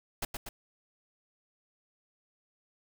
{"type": "noise with echo", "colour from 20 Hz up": "pink", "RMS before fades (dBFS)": -33, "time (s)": [0.22, 0.25], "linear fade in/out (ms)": 5, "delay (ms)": 120, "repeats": 2, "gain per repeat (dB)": -4, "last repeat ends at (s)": 0.49, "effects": []}